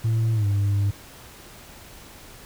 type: tone with pitch glide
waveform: sine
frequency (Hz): 112.4 to 100.72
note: A2 to G2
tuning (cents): +37 to +47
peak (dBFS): -16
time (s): 0.04-0.91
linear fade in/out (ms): 10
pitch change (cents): -190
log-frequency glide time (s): 0.34-0.46
effects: tanh soft clip ceiling -18 dBFS + pink hiss -45 dBFS RMS until 2.45 s